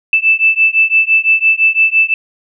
sine beating tone pair, 2637 / 2642.9 Hz, E7 / E7, 0 / +4 cents, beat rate 5.9 Hz, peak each -11 dBFS, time 0.13-2.14 s, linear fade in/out 2 ms, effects none

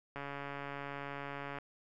click train, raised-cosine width 0.5 ms, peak -27 dBFS, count 202, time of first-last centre 0.16-1.586 s, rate 141 Hz, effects none

